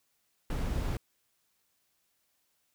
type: noise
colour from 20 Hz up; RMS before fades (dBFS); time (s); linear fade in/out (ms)
brown; -32; 0.5-0.97; 2
effects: white hiss -75 dBFS RMS until 2.74 s

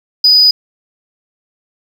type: tone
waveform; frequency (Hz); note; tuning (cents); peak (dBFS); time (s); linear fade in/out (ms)
sine; 4965; D#8; -5; -3; 0.24-0.51; 5
effects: tanh soft clip ceiling -2 dBFS + 7-bit

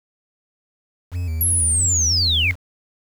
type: tone with vibrato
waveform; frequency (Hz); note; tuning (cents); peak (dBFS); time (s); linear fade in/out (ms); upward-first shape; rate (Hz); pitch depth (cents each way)
triangle; 84.3; E2; +39; -19; 1.11-2.56; 50; square; 3; 84
type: linear sweep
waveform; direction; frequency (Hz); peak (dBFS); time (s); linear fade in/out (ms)
sine; down; 11480 to 2093; -16; 1.41-2.51; 0
effects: 7-bit

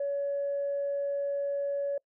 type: tone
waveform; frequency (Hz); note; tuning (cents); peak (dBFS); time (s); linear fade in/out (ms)
sine; 564; C#5; +30; -27; 0-1.98; 5
effects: noise-tail reverb RT60 0.1 s tail -25 dB re dry + tanh soft clip ceiling -24 dBFS

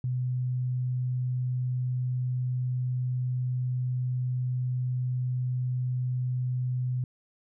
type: tone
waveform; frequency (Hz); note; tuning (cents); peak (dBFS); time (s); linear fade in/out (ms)
sine; 126; B2; +35; -26; 0.04-7.04; 2
effects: none

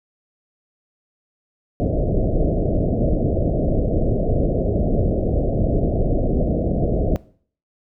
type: low-pass noise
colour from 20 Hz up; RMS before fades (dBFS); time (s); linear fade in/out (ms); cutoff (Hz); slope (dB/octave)
pink; -19; 1.8-7.16; 0; 680; 96
effects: noise-tail reverb RT60 0.5 s tail -20 dB re dry

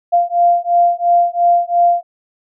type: beating tone pair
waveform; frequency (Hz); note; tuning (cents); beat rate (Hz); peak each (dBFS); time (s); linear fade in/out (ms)
sine; 694 / 696.9; F5 / F5; -11 / -4; 2.9; -13; 0.12-2.03; 20
effects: none

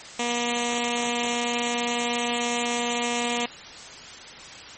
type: tone with notch filter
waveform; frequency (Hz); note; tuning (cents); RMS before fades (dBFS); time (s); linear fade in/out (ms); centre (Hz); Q
5% pulse; 239.2; A#3; +45; -26; 0.19-3.46; 5; 1500; 1.2
effects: white hiss -41 dBFS RMS until 4.77 s + MP3 32 kbps

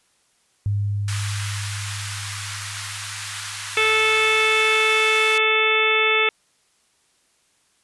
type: tone with exponential decay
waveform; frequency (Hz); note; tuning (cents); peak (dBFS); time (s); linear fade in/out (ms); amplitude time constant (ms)
sine; 101.9; G#2; -32; -18; 0.66-5.26; 0; 1000
type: high-pass noise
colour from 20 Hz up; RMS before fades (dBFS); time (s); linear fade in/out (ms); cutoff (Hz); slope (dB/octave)
pink; -31; 1.08-5.38; 2; 1200; 24
type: harmonic tone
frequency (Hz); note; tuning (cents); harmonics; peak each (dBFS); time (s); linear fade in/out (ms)
437.4; A4; -10; 1 / 2 / 3 / 4 / 5 / 6 / 7 / 8; -23 / -31 / -24 / -29 / -21 / -21 / -33 / -25; 3.77-6.29; 2
effects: white hiss -63 dBFS RMS until 7.83 s + resampled to 24000 Hz

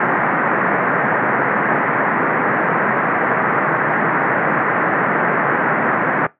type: band-pass noise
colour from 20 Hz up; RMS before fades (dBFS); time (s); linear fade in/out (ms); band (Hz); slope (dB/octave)
white; -17; 0-6.27; 5; 130 to 1900; 48
effects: noise-tail reverb RT60 0.2 s tail -21 dB re dry

